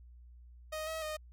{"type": "tone with pitch steps", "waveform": "sawtooth", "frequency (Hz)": [623, 640, 617], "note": ["D#5", "D#5", "D#5"], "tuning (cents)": [2, 49, -15], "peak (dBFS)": -33, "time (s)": [0.72, 1.17], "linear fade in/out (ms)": 10, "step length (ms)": 150, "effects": ["added 60 Hz sine -52 dBFS peak until 1.32 s"]}